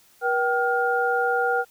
sine tone cluster, 480.8 / 772 / 1416 Hz, B4 / G5 / F6, -46 / -27 / +23 cents, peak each -24 dBFS, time 0.21-1.65 s, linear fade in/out 50 ms, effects white hiss -57 dBFS RMS until 1.7 s

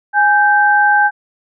sine tone pair together, 828.2 / 1562 Hz, G#5 / G6, -5 / -7 cents, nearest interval major seventh, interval 1098 cents, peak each -11 dBFS, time 0.13-1.11 s, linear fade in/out 50 ms, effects none

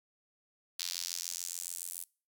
sawtooth tone with high-pass filter sweep, 87 Hz, F2, 6 cents flat, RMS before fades -40 dBFS, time 0.79-2.04 s, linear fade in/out 5 ms, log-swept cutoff 4300 to 10000 Hz, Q 2, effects noise-tail reverb RT60 0.4 s tail -25 dB re dry

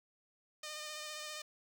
5% pulse tone with vibrato, 608 Hz, D#5, 40 cents flat, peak -31 dBFS, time 0.63-1.42 s, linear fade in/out 5 ms, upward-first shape sine, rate 15 Hz, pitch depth 21 cents each way, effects none

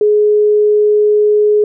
sine tone, 420 Hz, G#4, 19 cents sharp, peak -7 dBFS, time 0.01-1.64 s, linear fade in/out 2 ms, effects none

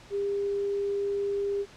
sine tone, 401.4 Hz, G4, 41 cents sharp, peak -26 dBFS, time 0.1-1.66 s, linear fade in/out 50 ms, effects pink hiss -51 dBFS RMS until 1.76 s + low-pass 6000 Hz 12 dB/octave

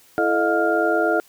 sine tone cluster, 332.9 / 436.2 / 619 / 708 / 1402 Hz, E4 / A4 / D#5 / F5 / F6, +17 / -15 / -9 / +23 / +6 cents, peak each -23 dBFS, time 0.18-1.2 s, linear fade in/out 0 ms, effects white hiss -53 dBFS RMS until 1.28 s + high-pass 80 Hz 12 dB/octave

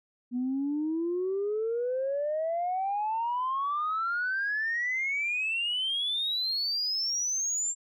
sine exponential sweep, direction up, 241.3 to 7459 Hz, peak -26 dBFS, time 0.31-7.75 s, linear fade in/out 50 ms, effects tanh soft clip ceiling -23 dBFS

